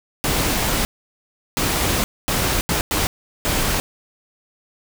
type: noise bursts at uneven times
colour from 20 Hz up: pink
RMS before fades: -20 dBFS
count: 6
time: 0.24-0.85 / 1.57-2.04 / 2.28-2.61 / 2.69-2.81 / 2.91-3.07 / 3.45-3.8 s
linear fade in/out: 0 ms
effects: none